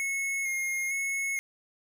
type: tone with vibrato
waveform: square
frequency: 2164 Hz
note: C#7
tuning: 42 cents flat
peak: -29 dBFS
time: 0-1.39 s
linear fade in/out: 0 ms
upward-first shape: square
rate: 1.1 Hz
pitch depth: 20 cents each way
effects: none